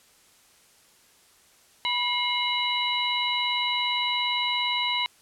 harmonic tone with a mistuned harmonic, 980 Hz, B5, 14 cents flat, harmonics 1 / 2 / 3 / 4, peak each -29 / -29 / -29 / -29 dBFS, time 1.85-5.06 s, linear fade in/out 0 ms, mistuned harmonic 2, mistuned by +150 cents, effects white hiss -58 dBFS RMS until 5.21 s + low-pass 11000 Hz 12 dB/octave

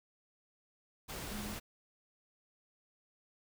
sine tone in noise, 207.7 Hz, G#3, in tune, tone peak -44 dBFS, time 1.3-1.56 s, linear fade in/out 20 ms, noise pink, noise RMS -43 dBFS, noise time 1.08-1.6 s, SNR -4 dB, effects none

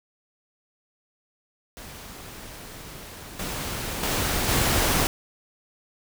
pink noise with level steps, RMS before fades -41 / -31 / -25 / -22 dBFS, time 1.77-5.07 s, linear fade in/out 0 ms, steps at 3.39 / 4.03 / 4.48 s, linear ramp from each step 5 ms, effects none

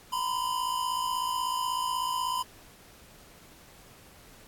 square tone pair together, 961 / 1017.3 Hz, B5 / C6, -48 / -49 cents, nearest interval minor second, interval 99 cents, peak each -34 / -30 dBFS, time 0.12-2.43 s, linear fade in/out 10 ms, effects pink hiss -54 dBFS RMS until 4.47 s + AAC 64 kbps

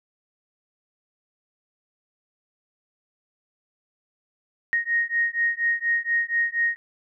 sine beating tone pair, 1864.7 / 1868.9 Hz, A#6 / A#6, 0 / +4 cents, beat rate 4.2 Hz, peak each -24 dBFS, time 4.73-6.76 s, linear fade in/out 0 ms, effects none

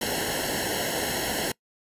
pink noise with comb filter, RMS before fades -28 dBFS, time 0.01-1.52 s, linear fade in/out 5 ms, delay 0.83 ms, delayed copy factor -1, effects noise-tail reverb RT60 0.1 s tail -24 dB re dry + resampled to 32000 Hz

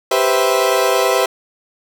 30% pulse chord, C major seventh, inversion second, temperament equal, 392 / 493.9 / 523.3 / 659.3 Hz, G4 / B4 / C5 / E5, 0 / 0 / 0 / 0 cents, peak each -16 dBFS, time 0.11-1.26 s, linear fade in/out 5 ms, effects none

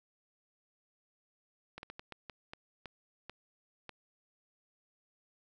slowing click train, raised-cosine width 0.3 ms, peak -28 dBFS, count 10, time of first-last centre 1.78-3.893 s, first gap 51 ms, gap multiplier 1.36, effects none

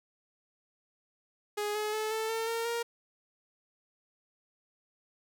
sawtooth tone with pitch steps, 416.2 / 424.5 / 432.9 / 441.5 / 450.2 / 459.1 / 468.2 Hz, G#4 / G#4 / A4 / A4 / A4 / A#4 / A#4, +4 / +38 / -28 / +6 / +40 / -26 / +8 cents, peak -27 dBFS, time 1.57-2.83 s, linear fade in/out 10 ms, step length 180 ms, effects none

